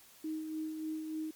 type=tone with tremolo; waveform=sine; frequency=313.5 Hz; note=D#4; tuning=13 cents sharp; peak=-34 dBFS; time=0.24-1.31 s; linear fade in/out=5 ms; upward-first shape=sine; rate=3.4 Hz; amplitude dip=40%; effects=white hiss -59 dBFS RMS until 1.35 s + MP3 96 kbps